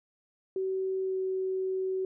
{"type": "tone with pitch glide", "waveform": "sine", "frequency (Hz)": [379.7, 377.3], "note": ["F#4", "F#4"], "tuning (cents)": [45, 34], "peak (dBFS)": -28, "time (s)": [0.56, 2.05], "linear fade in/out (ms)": 2, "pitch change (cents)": -11, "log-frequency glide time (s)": [1.03, 1.16], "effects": []}